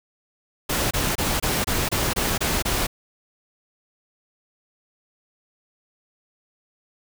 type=noise bursts; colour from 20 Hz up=pink; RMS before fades=-23 dBFS; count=9; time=0.69-2.87 s; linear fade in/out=10 ms; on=220 ms; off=25 ms; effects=none